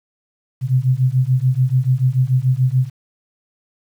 sine beating tone pair, 125.4 / 132.3 Hz, B2 / C3, +27 / +20 cents, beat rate 6.9 Hz, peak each -16 dBFS, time 0.61-2.9 s, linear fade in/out 50 ms, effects 8-bit

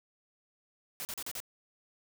white noise bursts, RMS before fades -39 dBFS, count 5, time 1-1.402 s, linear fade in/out 0 ms, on 50 ms, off 38 ms, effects none

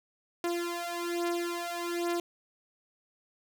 sawtooth beating tone pair, 344.5 / 345.7 Hz, F4 / F4, -24 / -18 cents, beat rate 1.2 Hz, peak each -30 dBFS, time 0.44-2.2 s, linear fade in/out 2 ms, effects none

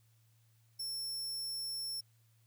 sawtooth tone, 5400 Hz, E8, 41 cents sharp, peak -35 dBFS, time 0.79-2.01 s, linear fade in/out 10 ms, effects added 113 Hz sine -66 dBFS peak until 2.46 s + white hiss -75 dBFS RMS until 2.46 s

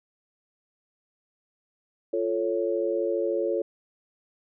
sine chord, F augmented, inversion none, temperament equal with one note detuned, 347.6 / 440 / 554.4 Hz, F4 / A4 / C#5, -8 / 0 / 0 cents, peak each -28 dBFS, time 2.13-3.62 s, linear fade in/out 5 ms, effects none

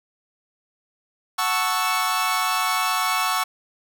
sawtooth chord, F# minor seventh, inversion none, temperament equal, 740 / 880 / 1108.7 / 1318.5 Hz, F#5 / A5 / C#6 / E6, 0 / 0 / 0 / 0 cents, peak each -24 / -25 / -20 / -22 dBFS, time 1.38-3.44 s, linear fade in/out 10 ms, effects none

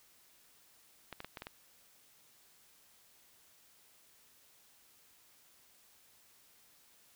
clicks, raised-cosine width 0.3 ms, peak -27 dBFS, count 6, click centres 1.127 / 1.204 / 1.246 / 1.372 / 1.421 / 1.469 s, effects white hiss -65 dBFS RMS until 7.15 s

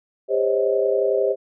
sine tone cluster, 401.2 / 524 / 555 / 631 Hz, G4 / C5 / C#5 / D#5, +40 / +2 / +2 / +24 cents, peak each -21 / -21 / -27 / -24 dBFS, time 0.28-1.36 s, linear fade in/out 50 ms, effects none

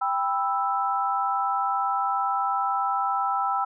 sine chord, E minor, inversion first, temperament just, 791.1 / 988.9 / 1318.5 Hz, G5 / B5 / E6, +16 / +2 / 0 cents, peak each -26 / -29 / -26 dBFS, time 0.01-3.65 s, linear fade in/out 10 ms, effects none

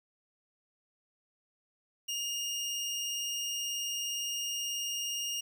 25% pulse tone, 2837 Hz, F7, 27 cents sharp, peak -29 dBFS, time 2.08-5.41 s, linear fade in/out 10 ms, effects 11-bit

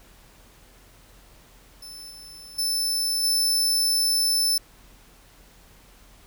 sawtooth tone with level steps, 5280 Hz, E8, 2 cents sharp, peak -36 / -39 / -20 / -17 dBFS, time 1.82-4.58 s, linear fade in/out 5 ms, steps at 2.1 / 2.58 / 3.23 s, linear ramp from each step 10 ms, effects added 43 Hz sine -54 dBFS peak until 6.26 s + pink hiss -54 dBFS RMS until 6.26 s

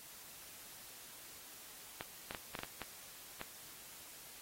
clicks, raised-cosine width 0.3 ms, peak -25 dBFS, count 8, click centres 2.009 / 2.309 / 2.348 / 2.552 / 2.59 / 2.634 / 2.817 / 3.414 s, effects white hiss -54 dBFS RMS until 4.41 s + AAC 48 kbps

